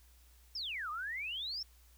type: exponential two-way sweep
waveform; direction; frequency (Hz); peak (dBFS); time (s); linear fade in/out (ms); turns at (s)
sine; down then up; 5530 to 1174.7 to 5530; -37; 0.55-1.63; 5; 0.9
effects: added 60 Hz sine -60 dBFS peak until 1.97 s + white hiss -67 dBFS RMS until 1.97 s